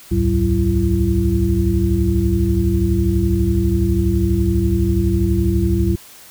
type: tone cluster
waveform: sine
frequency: 64.2 / 76.3 / 105.1 / 188.5 / 338.1 Hz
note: C2 / D#2 / G#2 / F#3 / E4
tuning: -32 / -33 / +21 / +32 / +44 cents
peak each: -20 dBFS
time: 0.11-5.96 s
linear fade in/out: 10 ms
effects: white hiss -42 dBFS RMS until 6.3 s